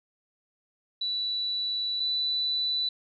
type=tone pair in turn; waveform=sine; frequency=3951 / 3976 Hz; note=B7 / B7; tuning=0 / +11 cents; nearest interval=unison; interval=11 cents; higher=second; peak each=-27 / -25 dBFS; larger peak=second; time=1.01-2 / 2-2.89 s; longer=first; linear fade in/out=5 ms; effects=none